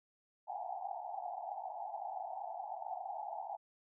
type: band-pass noise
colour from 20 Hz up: pink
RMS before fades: -43 dBFS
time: 0.47-3.57 s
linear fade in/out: 20 ms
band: 690 to 860 Hz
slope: 96 dB/octave
effects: none